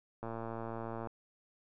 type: click train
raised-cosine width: 1 ms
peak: -27 dBFS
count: 97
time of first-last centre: 0.23-1.072 s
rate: 114 Hz
effects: none